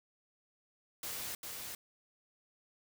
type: noise with echo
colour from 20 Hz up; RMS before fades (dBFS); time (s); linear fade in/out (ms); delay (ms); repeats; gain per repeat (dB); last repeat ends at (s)
white; -41; 1.03-1.35; 2; 400; 1; -3; 1.75
effects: none